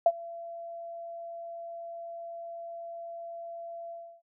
sine tone with ADSR envelope, 677 Hz, E5, 46 cents sharp, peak -15 dBFS, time 0.06-4.22 s, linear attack 3 ms, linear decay 49 ms, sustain -23 dB, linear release 310 ms, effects none

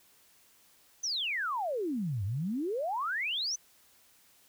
sine exponential two-way sweep, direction down then up, 6272 to 92 to 6272 Hz, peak -30 dBFS, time 1.03-3.56 s, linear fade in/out 10 ms, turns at 2.24 s, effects white hiss -63 dBFS RMS until 4.48 s

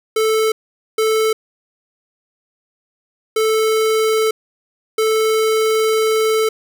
square tone bursts at uneven times, 439 Hz, A4, 4 cents flat, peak -14 dBFS, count 4, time 0.16-0.52 / 0.98-1.33 / 3.36-4.31 / 4.98-6.49 s, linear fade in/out 5 ms, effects none

